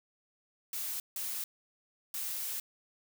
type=noise bursts at uneven times; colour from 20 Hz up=blue; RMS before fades=-37 dBFS; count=3; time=0.73-1 / 1.16-1.44 / 2.14-2.6 s; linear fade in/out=2 ms; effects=none